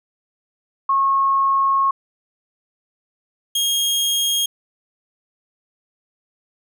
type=tone pair in turn; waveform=sine / sawtooth; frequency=1090 / 3252 Hz; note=C#6 / G#7; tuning=-29 / -37 cents; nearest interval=octave + perfect fifth; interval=1892 cents; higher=second; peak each=-14 dBFS; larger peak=neither; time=0.89-1.91 / 3.55-4.46 s; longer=first; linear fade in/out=5 ms; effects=none